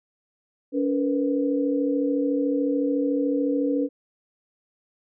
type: tone cluster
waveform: sine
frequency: 282.4 / 462.2 / 496 Hz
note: C#4 / A#4 / B4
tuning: +32 / -15 / +7 cents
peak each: -22 / -30 / -27 dBFS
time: 0.72-3.89 s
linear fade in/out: 50 ms
effects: none